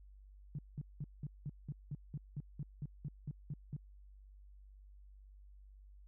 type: tone bursts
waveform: sine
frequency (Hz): 143.9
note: D3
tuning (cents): -35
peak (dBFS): -38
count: 15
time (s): 0.55-3.765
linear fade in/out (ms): 2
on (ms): 37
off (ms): 190
effects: added 49 Hz sine -55 dBFS peak until 6.07 s